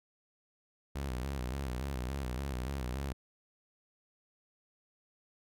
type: tone with vibrato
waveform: sawtooth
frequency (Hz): 65.41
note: C2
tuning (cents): 0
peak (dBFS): -31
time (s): 0.95-3.13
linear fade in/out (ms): 10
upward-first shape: square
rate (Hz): 3.5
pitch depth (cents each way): 97
effects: none